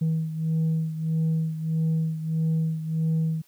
sine beating tone pair, 160 / 161.6 Hz, D#3 / E3, +49 / -34 cents, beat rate 1.6 Hz, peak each -22 / -27 dBFS, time 0.01-3.42 s, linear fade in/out 10 ms, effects tanh soft clip ceiling -19 dBFS + white hiss -61 dBFS RMS until 3.47 s

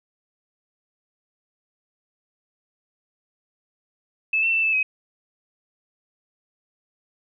sine tone with pitch steps, 2614 / 2691 / 2662 / 2629 / 2535 Hz, E7 / E7 / E7 / E7 / D#7, -15 / +35 / +16 / -5 / +32 cents, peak -18 dBFS, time 4.33-4.83 s, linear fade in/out 5 ms, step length 100 ms, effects none

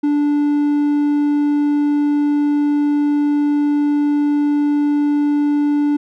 triangle tone, 292.1 Hz, D4, 9 cents flat, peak -11 dBFS, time 0.03-5.97 s, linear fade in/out 10 ms, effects none

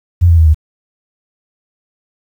sine tone with pitch steps, 87.31 / 83.8 / 80.43 / 77.2 Hz, F2 / E2 / E2 / D#2, 0 / +29 / -42 / -13 cents, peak -4 dBFS, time 0.21-0.546 s, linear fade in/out 20 ms, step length 84 ms, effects 7-bit

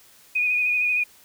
sine tone with vibrato, 2472 Hz, D#7, 12 cents flat, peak -19 dBFS, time 0.35-1.04 s, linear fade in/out 10 ms, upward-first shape sine, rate 13 Hz, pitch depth 28 cents each way, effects white hiss -53 dBFS RMS until 1.24 s

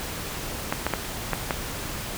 clicks, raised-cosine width 0.5 ms, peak -8 dBFS, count 5, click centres 0.725 / 0.866 / 0.937 / 1.333 / 1.508 s, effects pink hiss -33 dBFS RMS until 2.17 s

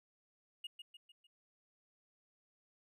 triangle tone with echo, 2863 Hz, F7, 42 cents sharp, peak -40 dBFS, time 0.64-0.67 s, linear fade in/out 5 ms, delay 150 ms, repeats 4, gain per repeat -6 dB, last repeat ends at 1.27 s, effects none

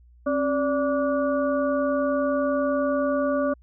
harmonic tone with a mistuned harmonic, 290 Hz, D4, 22 cents flat, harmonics 1 / 2 / 4 / 5, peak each -25 / -23 / -31 / -35 dBFS, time 0.26-3.54 s, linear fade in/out 10 ms, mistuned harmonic 1, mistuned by -130 cents, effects added 60 Hz sine -50 dBFS peak until 3.62 s

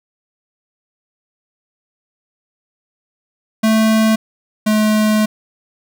square tone pair in turn, 220 / 214.5 Hz, A3 / A3, 0 / -44 cents, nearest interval unison, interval 44 cents, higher first, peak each -11 / -12 dBFS, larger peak first, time 3.63-4.16 / 4.66-5.26 s, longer second, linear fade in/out 10 ms, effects none

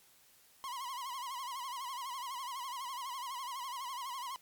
45% pulse tone with vibrato, 1025 Hz, C6, 36 cents flat, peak -39 dBFS, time 0.64-4.36 s, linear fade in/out 0 ms, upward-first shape sine, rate 12 Hz, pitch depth 120 cents each way, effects white hiss -64 dBFS RMS until 4.41 s + MP3 96 kbps

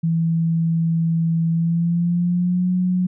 sine tone with pitch glide, 164.81 to 181.81 Hz, E3 to F#3, 0 to -30 cents, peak -16 dBFS, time 0.03-3.07 s, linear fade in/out 10 ms, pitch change +170 cents, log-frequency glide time 1.5-2.7 s, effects none

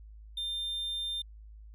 triangle tone, 3600 Hz, A7, 39 cents sharp, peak -31 dBFS, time 0.37-1.22 s, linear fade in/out 5 ms, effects added 53 Hz sine -47 dBFS peak until 1.74 s

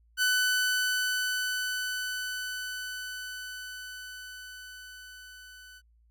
sawtooth tone with level ramp, 1500 Hz, F#6, 23 cents sharp, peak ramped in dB -19 to -45 dBFS, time 0.17-5.82 s, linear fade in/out 50 ms, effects added 57 Hz sine -60 dBFS peak until 6.1 s

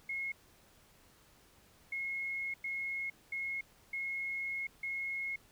sine tone bursts at uneven times, 2165 Hz, C#7, 41 cents flat, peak -35 dBFS, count 6, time 0.09-0.32 / 1.92-2.54 / 2.64-3.1 / 3.32-3.61 / 3.93-4.67 / 4.83-5.36 s, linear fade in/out 5 ms, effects pink hiss -64 dBFS RMS until 5.51 s

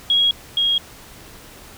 sine tone pair in turn, 3305 / 3275 Hz, G#7 / G#7, -9 / -25 cents, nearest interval unison, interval 16 cents, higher first, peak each -13 / -15 dBFS, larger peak first, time 0.1-0.31 / 0.57-0.78 s, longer neither, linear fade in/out 2 ms, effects pink hiss -42 dBFS RMS until 1.77 s

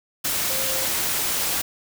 sine tone in noise, 530 Hz, C5, 22 cents sharp, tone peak -32 dBFS, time 0.49-0.86 s, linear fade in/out 10 ms, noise white, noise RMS -24 dBFS, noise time 0.24-1.62 s, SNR -11 dB, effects none

